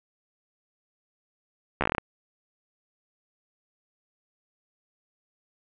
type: slowing click train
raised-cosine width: 0.5 ms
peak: -9 dBFS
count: 9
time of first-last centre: 1.81-1.982 s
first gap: 13 ms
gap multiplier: 1.14
effects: resampled to 8000 Hz + 7-bit